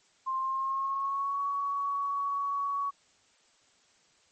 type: tone with pitch glide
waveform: sine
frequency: 1054 to 1123.1 Hz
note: C6 to C#6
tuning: +12 to +22 cents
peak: -28 dBFS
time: 0.26-2.91 s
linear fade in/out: 20 ms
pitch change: +110 cents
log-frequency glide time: 0.38-1.42 s
effects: white hiss -65 dBFS RMS until 4.31 s + MP3 32 kbps